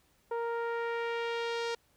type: tone with low-pass filter sweep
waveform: sawtooth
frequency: 466.2 Hz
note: A#4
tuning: in tune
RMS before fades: -34 dBFS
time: 0.31-1.75 s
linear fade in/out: 5 ms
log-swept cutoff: 1000 to 5200 Hz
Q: 1.3
effects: pink hiss -69 dBFS RMS until 1.96 s